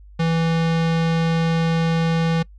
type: tone with low-pass filter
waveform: square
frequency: 164.6 Hz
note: E3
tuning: 2 cents flat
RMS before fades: -19 dBFS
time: 0.19-2.43 s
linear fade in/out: 10 ms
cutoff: 4100 Hz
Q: 0.98
effects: noise-tail reverb RT60 0.1 s tail -24 dB re dry + added 50 Hz sine -41 dBFS peak until 2.58 s